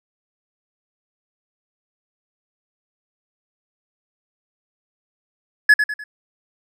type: tone with echo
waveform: triangle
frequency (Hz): 1700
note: G#6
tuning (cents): +40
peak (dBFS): -5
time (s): 5.69-5.74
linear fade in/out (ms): 5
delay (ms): 100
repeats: 3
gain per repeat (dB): -8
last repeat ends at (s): 6.04
effects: none